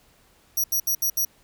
10% pulse tone bursts at uneven times, 5780 Hz, F#8, 41 cents flat, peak -15 dBFS, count 5, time 0.57-0.64 / 0.72-0.8 / 0.87-0.95 / 1.02-1.1 / 1.17-1.25 s, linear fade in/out 5 ms, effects pink hiss -59 dBFS RMS until 1.43 s

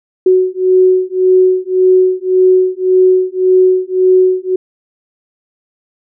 sine beating tone pair, 370 / 371.8 Hz, F#4 / F#4, 0 / +8 cents, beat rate 1.8 Hz, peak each -10 dBFS, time 0.26-4.56 s, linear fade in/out 5 ms, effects none

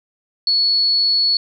sine tone, 4397 Hz, C#8, 15 cents flat, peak -13 dBFS, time 0.47-1.37 s, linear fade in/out 2 ms, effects none

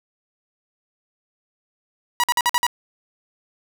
sawtooth tone bursts, 967 Hz, B5, 37 cents flat, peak -12 dBFS, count 6, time 2.2-2.666 s, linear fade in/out 0 ms, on 36 ms, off 50 ms, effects none

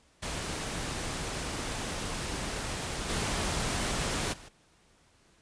pink noise with level steps, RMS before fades -35 / -31 / -49 dBFS, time 0.22-4.49 s, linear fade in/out 10 ms, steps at 3.08 / 4.32 s, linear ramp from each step 20 ms, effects pink hiss -64 dBFS RMS until 5.41 s + resampled to 22050 Hz

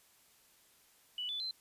sine tone with pitch steps, 2960 / 3480 / 4090 Hz, F#7 / A7 / C8, 0 / -20 / -40 cents, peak -36 dBFS, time 1.18-1.51 s, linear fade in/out 2 ms, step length 110 ms, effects white hiss -66 dBFS RMS until 1.6 s + resampled to 32000 Hz

